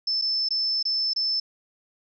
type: tone with dropouts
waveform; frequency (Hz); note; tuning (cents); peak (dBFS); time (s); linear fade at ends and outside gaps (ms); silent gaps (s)
sine; 5274; E8; 0; -22; 0.07-1.4; 5; 0.215-0.22 / 0.488-0.506 / 0.828-0.852 / 1.135-1.161
effects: none